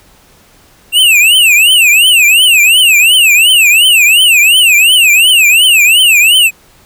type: tone with vibrato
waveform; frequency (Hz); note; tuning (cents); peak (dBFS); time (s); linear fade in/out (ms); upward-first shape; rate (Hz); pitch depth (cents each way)
square; 2698; E7; +40; -4; 0.92-6.51; 50; triangle; 2.8; 260
effects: pink hiss -44 dBFS RMS until 6.85 s